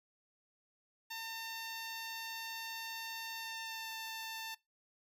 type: tone with pitch glide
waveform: 10% pulse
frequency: 905 to 893.6 Hz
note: A5 to A5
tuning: +48 to +27 cents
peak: -33 dBFS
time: 1.1-4.55 s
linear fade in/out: 10 ms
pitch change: -21 cents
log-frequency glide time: 3.37-3.94 s
effects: noise-tail reverb RT60 0.2 s tail -22 dB re dry